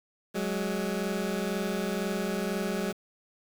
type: tone pair together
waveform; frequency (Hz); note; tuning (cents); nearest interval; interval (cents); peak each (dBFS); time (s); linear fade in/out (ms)
20% pulse; 186.79 / 208.8; F#3 / G#3; +17 / +10; major second; 193; -27; 0.34-2.93; 20
effects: 8-bit